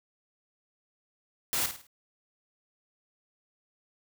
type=noise with echo; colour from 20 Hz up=white; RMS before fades=-29 dBFS; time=1.53-1.66 s; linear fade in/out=0 ms; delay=52 ms; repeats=4; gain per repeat=-8 dB; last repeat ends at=1.868 s; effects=none